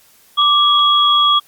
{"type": "tone pair together", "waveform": "sine", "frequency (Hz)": [1174.7, 3323], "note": ["D6", "G#7"], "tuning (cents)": [0, 0], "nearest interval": "octave + tritone", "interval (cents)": 1800, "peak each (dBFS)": -12, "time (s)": [0.37, 1.4], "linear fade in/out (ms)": 20, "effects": ["white hiss -50 dBFS RMS until 1.47 s", "Opus 48 kbps"]}